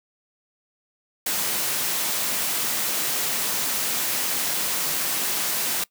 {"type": "high-pass noise", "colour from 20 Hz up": "white", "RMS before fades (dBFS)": -25, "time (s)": [1.26, 5.84], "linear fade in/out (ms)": 5, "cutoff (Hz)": 130, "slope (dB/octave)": 24, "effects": ["noise-tail reverb RT60 0.1 s tail -21 dB re dry"]}